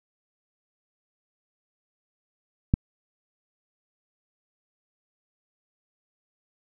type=click; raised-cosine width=5 ms; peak=-6 dBFS; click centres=2.739 s; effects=none